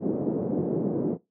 white band-pass noise, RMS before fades -27 dBFS, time 0-1.18 s, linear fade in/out 50 ms, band 150 to 420 Hz, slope 24 dB/octave, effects noise-tail reverb RT60 0.2 s tail -19 dB re dry

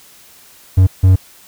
triangle tone bursts at uneven times, 93.5 Hz, F#2, 19 cents sharp, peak -3 dBFS, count 2, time 0.77-0.87 / 1.03-1.16 s, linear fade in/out 10 ms, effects white hiss -44 dBFS RMS until 1.47 s

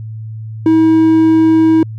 triangle tone, 320.7 Hz, E4, 48 cents flat, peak -4 dBFS, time 0.66-1.83 s, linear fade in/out 2 ms, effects added 110 Hz sine -23 dBFS peak until 1.98 s

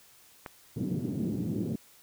click, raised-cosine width 0.5 ms, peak -23 dBFS, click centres 0.462 s
white band-pass noise, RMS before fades -32 dBFS, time 0.76-1.76 s, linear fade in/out 5 ms, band 120 to 280 Hz, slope 24 dB/octave
effects white hiss -58 dBFS RMS until 2.02 s

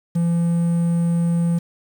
triangle tone with quantisation, 169.8 Hz, F3, 48 cents flat, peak -14 dBFS, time 0.15-1.59 s, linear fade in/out 10 ms, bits 7, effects none

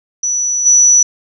sine tone with level steps, 5920 Hz, F#8, in tune, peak -13 / -5 dBFS, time 0.23-1.03 s, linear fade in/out 5 ms, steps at 0.65 s, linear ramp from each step 20 ms, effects none

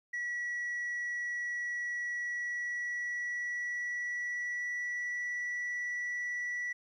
sine tone with pitch glide, 1935 to 1953 Hz, B6 to B6, -36 to -20 cents, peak -31 dBFS, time 0.13-6.73 s, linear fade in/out 10 ms, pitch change +16 cents, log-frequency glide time 2.18-5.23 s, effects tanh soft clip ceiling -32 dBFS + 12-bit

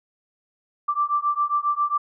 sine beating tone pair, 1170 / 1177.4 Hz, D6 / D6, -7 / +4 cents, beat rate 7.4 Hz, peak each -23 dBFS, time 0.88-1.98 s, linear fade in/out 10 ms, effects none

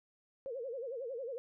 sine tone with vibrato, 502 Hz, B4, 28 cents sharp, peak -38 dBFS, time 0.46-1.38 s, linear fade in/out 0 ms, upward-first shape sine, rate 11 Hz, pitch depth 180 cents each way, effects none

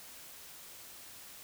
silence, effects white hiss -51 dBFS RMS until 1.43 s

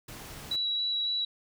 pink noise, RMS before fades -44 dBFS, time 0.08-0.56 s, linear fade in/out 5 ms
sine tone with vibrato, 3910 Hz, B7, 18 cents flat, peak -27 dBFS, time 0.51-1.25 s, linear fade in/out 5 ms, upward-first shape square, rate 3.6 Hz, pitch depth 8 cents each way
effects none

